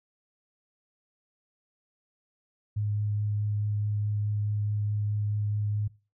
sine tone with vibrato, 104.4 Hz, G#2, 10 cents sharp, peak -26 dBFS, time 2.76-5.88 s, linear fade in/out 10 ms, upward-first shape triangle, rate 4.7 Hz, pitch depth 11 cents each way, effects noise-tail reverb RT60 0.3 s tail -19 dB re dry

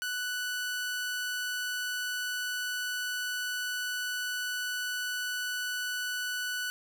sawtooth tone, 1485 Hz, F#6, 6 cents sharp, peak -28 dBFS, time 0.02-6.7 s, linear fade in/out 0 ms, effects none

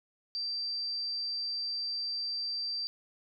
sine tone, 4688 Hz, D8, 4 cents flat, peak -32 dBFS, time 0.35-2.87 s, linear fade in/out 0 ms, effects none

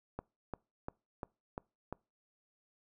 click train, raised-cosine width 1 ms, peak -25 dBFS, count 6, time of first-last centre 0.19-1.926 s, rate 2.88 Hz, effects noise-tail reverb RT60 0.3 s tail -25 dB re dry

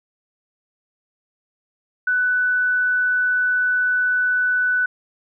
sine tone, 1492 Hz, F#6, 14 cents sharp, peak -16 dBFS, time 2.07-4.86 s, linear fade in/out 5 ms, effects none

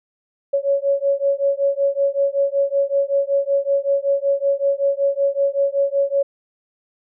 sine beating tone pair, 554.4 / 559.7 Hz, C#5 / C#5, 0 / +17 cents, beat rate 5.3 Hz, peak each -19 dBFS, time 0.53-6.23 s, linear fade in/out 10 ms, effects none

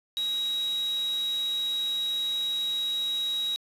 sine tone in noise, 3825 Hz, A#7, 44 cents sharp, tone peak -26 dBFS, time 0.17-3.56 s, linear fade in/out 0 ms, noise white, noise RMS -44 dBFS, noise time 0.17-3.56 s, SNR +15 dB, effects resampled to 32000 Hz

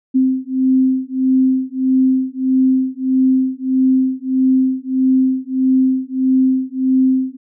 sine beating tone pair, 260 / 261.6 Hz, C4 / C4, -11 / 0 cents, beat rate 1.6 Hz, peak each -15 dBFS, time 0.14-7.37 s, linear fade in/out 20 ms, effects none

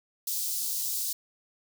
white high-pass noise, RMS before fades -31 dBFS, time 0.27-1.13 s, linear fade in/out 5 ms, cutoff 4400 Hz, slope 24 dB/octave, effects none

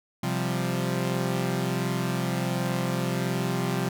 sawtooth chord, C suspended fourth, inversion none, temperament equal, 130.81 / 174.61 / 196 Hz, C3 / F3 / G3, 0 / 0 / 0 cents, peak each -25 / -25 / -28 dBFS, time 0.23-3.89 s, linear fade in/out 5 ms, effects none

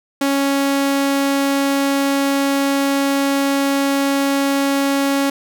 sawtooth tone, 277.2 Hz, C#4, in tune, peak -11 dBFS, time 0.21-5.3 s, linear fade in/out 5 ms, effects none

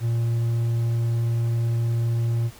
triangle tone, 116.54 Hz, A#2, in tune, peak -18 dBFS, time 0-2.51 s, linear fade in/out 50 ms, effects pink hiss -47 dBFS RMS until 2.59 s

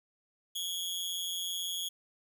sawtooth tone with amplitude modulation, 3322 Hz, G#7, in tune, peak -27 dBFS, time 0.55-1.89 s, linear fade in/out 10 ms, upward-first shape sine, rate 178 Hz, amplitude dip 80%, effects 11-bit

